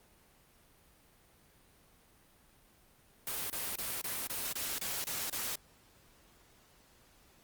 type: noise bursts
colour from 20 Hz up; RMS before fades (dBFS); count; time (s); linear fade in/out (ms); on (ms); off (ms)
white; -37; 9; 3.27-5.556; 2; 230; 27
effects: pink hiss -64 dBFS RMS until 7.43 s + Opus 32 kbps